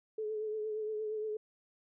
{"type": "tone with vibrato", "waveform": "sine", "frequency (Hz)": 430.4, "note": "A4", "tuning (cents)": -38, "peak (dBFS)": -34, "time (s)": [0.18, 1.37], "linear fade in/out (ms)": 5, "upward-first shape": "triangle", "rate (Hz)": 8.6, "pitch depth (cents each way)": 39, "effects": []}